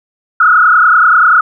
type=tone with frequency modulation; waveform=sine; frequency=1365 Hz; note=F6; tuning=40 cents flat; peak=-4 dBFS; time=0.4-1.41 s; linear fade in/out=5 ms; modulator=30.4 Hz; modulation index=3.4; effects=none